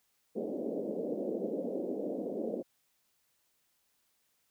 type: band-pass noise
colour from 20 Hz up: white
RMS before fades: -36 dBFS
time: 0.35-2.63 s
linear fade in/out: 20 ms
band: 200 to 570 Hz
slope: 48 dB/octave
effects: white hiss -75 dBFS RMS until 4.5 s

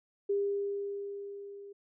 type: tone with level ramp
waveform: sine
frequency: 401.7 Hz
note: G4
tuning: 42 cents sharp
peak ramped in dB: -26 to -45 dBFS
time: 0.29-1.73 s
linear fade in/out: 10 ms
effects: none

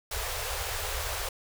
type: band-stop noise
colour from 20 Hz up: pink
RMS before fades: -33 dBFS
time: 0.11-1.29 s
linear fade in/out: 5 ms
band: 100 to 430 Hz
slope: 48 dB/octave
effects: none

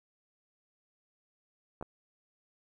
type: clicks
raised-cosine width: 1 ms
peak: -26 dBFS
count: 2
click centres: 1.812 / 1.826 s
effects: 11-bit

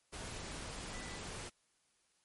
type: tone in noise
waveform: sine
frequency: 1984 Hz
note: B6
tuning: 7 cents sharp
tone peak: -52 dBFS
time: 0.93-1.19 s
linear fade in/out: 20 ms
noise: pink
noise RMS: -45 dBFS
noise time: 0.12-1.5 s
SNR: -10 dB
effects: white hiss -75 dBFS RMS until 2.24 s + MP3 48 kbps

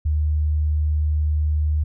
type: tone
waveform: sine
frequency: 75.9 Hz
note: D#2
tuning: 42 cents flat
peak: -17 dBFS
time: 0.05-1.84 s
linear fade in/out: 10 ms
effects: none

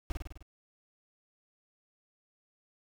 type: noise with echo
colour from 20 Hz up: brown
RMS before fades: -31 dBFS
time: 0.1-0.12 s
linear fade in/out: 0 ms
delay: 51 ms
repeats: 6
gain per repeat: -3 dB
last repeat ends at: 0.426 s
effects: none

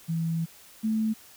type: tone pair in turn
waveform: sine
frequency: 164.4 / 219.4 Hz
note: E3 / A3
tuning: -4 / -5 cents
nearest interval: perfect fourth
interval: 499 cents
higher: second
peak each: -25 / -23 dBFS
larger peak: second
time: 0.08-0.46 / 0.83-1.14 s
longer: first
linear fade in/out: 20 ms
effects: white hiss -52 dBFS RMS until 1.36 s

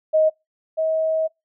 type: tone pair in turn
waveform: sine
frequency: 627 / 637.6 Hz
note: D#5 / D#5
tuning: +13 / +42 cents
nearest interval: unison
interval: 29 cents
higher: second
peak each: -13 / -18 dBFS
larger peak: first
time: 0.13-0.3 / 0.77-1.28 s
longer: second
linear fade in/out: 20 ms
effects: noise-tail reverb RT60 0.2 s tail -25 dB re dry

